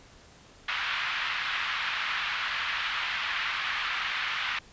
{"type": "band-pass noise", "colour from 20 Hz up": "pink", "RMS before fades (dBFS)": -31, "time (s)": [0.68, 4.59], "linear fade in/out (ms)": 5, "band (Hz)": [1200, 3400], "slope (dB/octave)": 24, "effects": ["pink hiss -54 dBFS RMS until 4.72 s", "resampled to 16000 Hz"]}